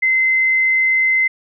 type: tone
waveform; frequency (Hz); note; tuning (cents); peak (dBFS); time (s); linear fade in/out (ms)
sine; 2062; C7; -26; -12; 0.02-1.28; 10
effects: none